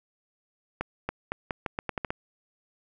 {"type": "accelerating click train", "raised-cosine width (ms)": 0.5, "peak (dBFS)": -14, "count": 10, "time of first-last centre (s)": [0.81, 2.105], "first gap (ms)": 280, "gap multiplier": 0.82, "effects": []}